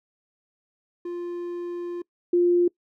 triangle / sine tone pair in turn, 349.2 / 350.7 Hz, F4 / F4, 0 / +7 cents, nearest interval unison, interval 7 cents, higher second, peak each -27 / -16 dBFS, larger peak second, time 1.05-2.02 / 2.33-2.68 s, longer first, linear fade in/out 5 ms, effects noise-tail reverb RT60 0.1 s tail -24 dB re dry

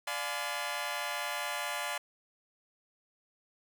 15% pulse chord, D diminished seventh, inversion none, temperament just, 587.3 / 704.8 / 845.8 / 1014.9 Hz, D5 / F5 / Ab5 / Cb6, 0 / +16 / +31 / +47 cents, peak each -33 dBFS, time 0.07-1.98 s, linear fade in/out 5 ms, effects none

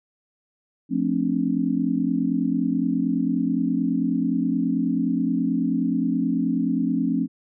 sine chord, D minor seventh, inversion first, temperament just, 176.2 / 220.2 / 264.3 / 293.7 Hz, F3 / A3 / C4 / D4, +16 / +2 / +18 / 0 cents, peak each -27 / -26 / -23 / -27 dBFS, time 0.89-7.28 s, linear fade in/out 50 ms, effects none

